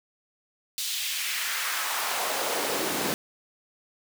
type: noise with high-pass filter sweep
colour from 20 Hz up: pink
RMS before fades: -29 dBFS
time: 0.78-3.14 s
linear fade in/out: 0 ms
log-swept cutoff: 4100 to 230 Hz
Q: 1.5
effects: none